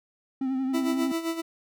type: tone with vibrato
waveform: triangle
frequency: 263.3 Hz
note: C4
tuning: 11 cents sharp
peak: -23 dBFS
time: 0.41-1.12 s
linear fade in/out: 5 ms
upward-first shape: triangle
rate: 11 Hz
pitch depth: 47 cents each way
type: tone with tremolo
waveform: 40% pulse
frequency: 329.6 Hz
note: E4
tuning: in tune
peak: -24 dBFS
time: 0.73-1.42 s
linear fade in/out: 20 ms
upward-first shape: sine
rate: 7.6 Hz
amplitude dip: 70%
effects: none